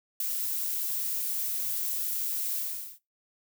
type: noise with ADSR envelope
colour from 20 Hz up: violet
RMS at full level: -26 dBFS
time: 0.2-2.99 s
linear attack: 4 ms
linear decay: 6 ms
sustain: -5 dB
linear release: 420 ms
effects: noise-tail reverb RT60 0.2 s tail -19 dB re dry